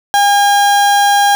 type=tone; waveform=35% pulse; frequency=810 Hz; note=G#5; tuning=43 cents flat; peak=-6 dBFS; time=0.14-1.35 s; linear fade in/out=0 ms; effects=none